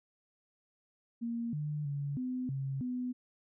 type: tone with pitch steps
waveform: sine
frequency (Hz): 233.5 / 149.4 / 142.3 / 253.5 / 135.6 / 249.6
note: A#3 / D3 / C#3 / B3 / C#3 / B3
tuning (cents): +3 / +30 / +46 / +45 / -38 / +19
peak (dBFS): -33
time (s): 1.21-3.13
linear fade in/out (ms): 20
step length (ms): 320
effects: none

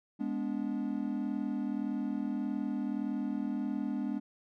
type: chord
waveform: triangle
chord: G# diminished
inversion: none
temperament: equal with one note detuned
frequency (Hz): 207.7 / 246.9 / 288.6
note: G#3 / B3 / D4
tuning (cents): 0 / 0 / -30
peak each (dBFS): -34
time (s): 0.19-4.2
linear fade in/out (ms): 20
effects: none

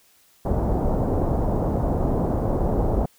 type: low-pass noise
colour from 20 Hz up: pink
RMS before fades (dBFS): -22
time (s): 0.45-3.06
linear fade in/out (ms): 5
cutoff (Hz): 800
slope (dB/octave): 24
effects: white hiss -58 dBFS RMS until 3.18 s

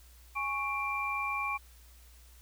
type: tone cluster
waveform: sine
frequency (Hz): 831 / 1107 / 2366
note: G#5 / C#6 / D7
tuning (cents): +1 / -3 / +12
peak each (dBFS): -39 / -34 / -34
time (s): 0.35-1.58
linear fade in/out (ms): 20
effects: added 60 Hz sine -54 dBFS peak until 2.41 s + white hiss -61 dBFS RMS until 2.41 s

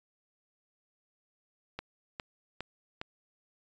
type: click train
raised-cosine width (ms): 0.3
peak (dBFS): -21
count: 4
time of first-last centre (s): 1.79-3.014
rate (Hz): 2.45
effects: resampled to 16000 Hz

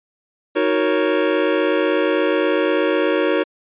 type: chord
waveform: square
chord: D# minor seventh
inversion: none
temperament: equal with one note detuned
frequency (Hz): 313.7 / 370 / 466.2 / 554.4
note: D#4 / F#4 / A#4 / C#5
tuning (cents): +14 / 0 / 0 / 0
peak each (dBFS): -22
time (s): 0.55-3.44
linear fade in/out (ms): 20
effects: resampled to 8000 Hz

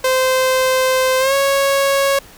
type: tone with pitch glide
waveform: sawtooth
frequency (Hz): 518 to 552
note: C5 to C#5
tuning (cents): -17 to -7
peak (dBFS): -9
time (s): 0.04-2.19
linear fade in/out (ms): 5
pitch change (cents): +110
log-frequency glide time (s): 1.19-1.34
effects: pink hiss -42 dBFS RMS until 2.37 s

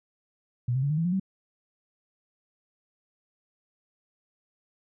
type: tone with pitch steps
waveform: sine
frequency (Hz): 121.9 / 131.41 / 141.65 / 152.7 / 164.61 / 177.44 / 191.28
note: B2 / C3 / C#3 / D#3 / E3 / F3 / G3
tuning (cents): -22 / +8 / +38 / -32 / -2 / +28 / -42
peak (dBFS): -23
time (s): 0.68-1.198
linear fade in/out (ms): 5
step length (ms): 74
effects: none

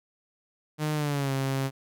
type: tone with pitch glide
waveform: sawtooth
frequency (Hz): 152.5 to 135.08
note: D#3 to C#3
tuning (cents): -34 to -44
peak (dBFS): -22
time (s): 0.78-1.71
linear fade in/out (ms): 50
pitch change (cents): -210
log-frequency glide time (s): 0.94-1.32
effects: none

